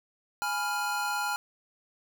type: chord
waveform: square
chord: F diminished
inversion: first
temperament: equal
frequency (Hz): 830.6 / 987.8 / 1396.9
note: Ab5 / Cb6 / F6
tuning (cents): 0 / 0 / 0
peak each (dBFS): -33 / -38 / -32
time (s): 0.42-1.36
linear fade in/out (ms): 0
effects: none